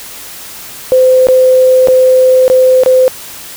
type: tone with dropouts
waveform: sine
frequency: 514 Hz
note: C5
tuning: 31 cents flat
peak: -3 dBFS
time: 0.92-3.08 s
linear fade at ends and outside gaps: 0 ms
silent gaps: 1.27-1.286 / 1.873-1.884 / 2.48-2.5 / 2.835-2.861 s
effects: white hiss -28 dBFS RMS until 3.56 s